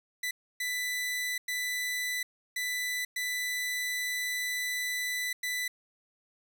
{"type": "tone bursts at uneven times", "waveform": "sawtooth", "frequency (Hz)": 1989, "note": "B6", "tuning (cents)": 12, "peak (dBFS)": -27, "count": 6, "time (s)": [[0.23, 0.31], [0.6, 1.38], [1.48, 2.23], [2.56, 3.05], [3.16, 5.33], [5.43, 5.68]], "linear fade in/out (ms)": 5, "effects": []}